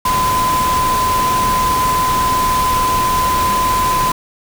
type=tone in noise; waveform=sine; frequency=1016 Hz; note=B5; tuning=49 cents sharp; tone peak=-13 dBFS; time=0.05-4.12 s; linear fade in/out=5 ms; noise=pink; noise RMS=-21 dBFS; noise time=0.05-4.12 s; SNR=+5 dB; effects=none